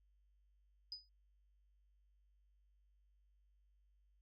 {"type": "tone with exponential decay", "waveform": "sine", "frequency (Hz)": 4978, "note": "D#8", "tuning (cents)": 0, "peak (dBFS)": -40, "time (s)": [0.92, 1.09], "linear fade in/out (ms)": 1, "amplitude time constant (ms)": 35, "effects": ["tanh soft clip ceiling -36 dBFS", "added 50 Hz sine -70 dBFS peak until 4.21 s"]}